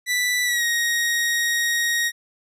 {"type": "tone with pitch glide", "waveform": "sawtooth", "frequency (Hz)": [1975.5, 1878.7], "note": ["B6", "A#6"], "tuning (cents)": [0, 13], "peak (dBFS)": -16, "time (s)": [0.06, 2.12], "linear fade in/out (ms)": 50, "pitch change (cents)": -87, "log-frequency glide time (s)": [0.44, 0.64], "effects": ["resampled to 32000 Hz"]}